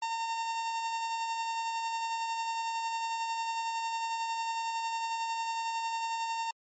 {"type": "tone with tremolo", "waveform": "45% pulse", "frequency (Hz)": 912, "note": "A#5", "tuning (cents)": -38, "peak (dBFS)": -30, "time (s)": [0.02, 6.51], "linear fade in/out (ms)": 5, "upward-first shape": "sine", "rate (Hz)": 11, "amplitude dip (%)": 30, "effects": ["MP3 32 kbps"]}